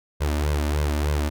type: tone with flanger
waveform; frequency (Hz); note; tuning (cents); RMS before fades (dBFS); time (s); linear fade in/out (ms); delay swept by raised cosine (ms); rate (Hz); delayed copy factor
sawtooth; 74; D2; +14; -23; 0.2-1.3; 20; 1.9 to 3.4; 3.3; +0.75
effects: none